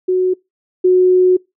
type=tone pair in turn; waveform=sine; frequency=368.7 / 366.6 Hz; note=F#4 / F#4; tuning=-6 / -16 cents; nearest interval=unison; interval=10 cents; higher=first; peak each=-11 / -7 dBFS; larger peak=second; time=0.08-0.34 / 0.84-1.37 s; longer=second; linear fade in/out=10 ms; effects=noise-tail reverb RT60 0.2 s tail -24 dB re dry